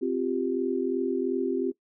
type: chord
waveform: sine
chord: C suspended fourth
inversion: none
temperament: equal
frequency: 261.6 / 349.2 / 392 Hz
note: C4 / F4 / G4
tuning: 0 / 0 / 0 cents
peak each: -29 dBFS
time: 0.01-1.72 s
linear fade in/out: 20 ms
effects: noise-tail reverb RT60 0.1 s tail -19 dB re dry